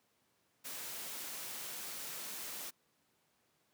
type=noise; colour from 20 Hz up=white; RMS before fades=-44 dBFS; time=0.64-2.71 s; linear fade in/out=20 ms; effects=pink hiss -75 dBFS RMS until 3.73 s + high-pass 150 Hz 12 dB/octave